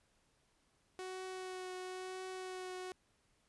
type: tone with vibrato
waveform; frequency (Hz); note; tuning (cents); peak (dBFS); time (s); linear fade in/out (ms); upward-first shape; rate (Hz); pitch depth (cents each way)
sawtooth; 371; F#4; +5; -39; 0.99-2.92; 0; triangle; 0.99; 16
effects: pink hiss -75 dBFS RMS until 3.48 s + resampled to 24000 Hz